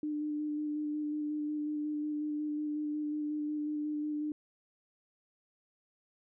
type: tone with vibrato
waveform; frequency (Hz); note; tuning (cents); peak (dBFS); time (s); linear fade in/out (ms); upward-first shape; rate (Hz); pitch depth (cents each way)
sine; 299.8; D4; +36; -32; 0.03-4.32; 2; square; 5.5; 12
effects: none